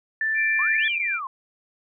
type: tone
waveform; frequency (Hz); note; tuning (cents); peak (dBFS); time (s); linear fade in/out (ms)
sine; 1766; A6; +6; -21; 0.21-0.88; 2
type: tone with pitch glide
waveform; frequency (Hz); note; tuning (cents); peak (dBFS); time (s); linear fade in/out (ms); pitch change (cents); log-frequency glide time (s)
sine; 2356 to 2371; D7 to D7; +5 to +16; -23; 0.34-1.2; 50; +11; 0.5-0.64
type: exponential two-way sweep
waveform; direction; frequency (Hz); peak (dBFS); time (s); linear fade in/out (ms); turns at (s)
sine; up then down; 1016 to 3520 to 1016; -28; 0.59-1.27; 2; 0.86
effects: none